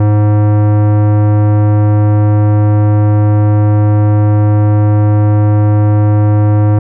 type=tone with tanh clipping; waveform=sine; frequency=104.8 Hz; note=G#2; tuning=16 cents sharp; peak=-8 dBFS; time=0-6.79 s; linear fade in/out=5 ms; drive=18 dB; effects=none